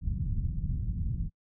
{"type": "low-pass noise", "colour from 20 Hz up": "pink", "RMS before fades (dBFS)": -31, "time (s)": [0.01, 1.3], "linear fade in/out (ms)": 50, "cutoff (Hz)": 160, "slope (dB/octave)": 24, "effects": ["noise-tail reverb RT60 0.1 s tail -26 dB re dry"]}